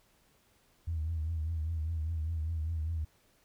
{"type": "tone with vibrato", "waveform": "sine", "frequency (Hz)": 80.3, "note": "E2", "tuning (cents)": -45, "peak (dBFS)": -30, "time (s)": [0.87, 3.05], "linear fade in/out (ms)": 10, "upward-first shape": "triangle", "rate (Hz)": 5, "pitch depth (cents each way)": 89, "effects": ["tanh soft clip ceiling -26 dBFS", "pink hiss -68 dBFS RMS until 3.44 s"]}